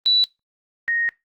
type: tone pair in turn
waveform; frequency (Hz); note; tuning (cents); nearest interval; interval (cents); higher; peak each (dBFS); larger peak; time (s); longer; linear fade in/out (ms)
sine; 3951 / 1864.6; B7 / A#6; 0 / 0; octave + minor second; 1300; first; -13 / -19; first; 0.06-0.24 / 0.88-1.09; second; 0
effects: noise-tail reverb RT60 0.2 s tail -21 dB re dry + Opus 32 kbps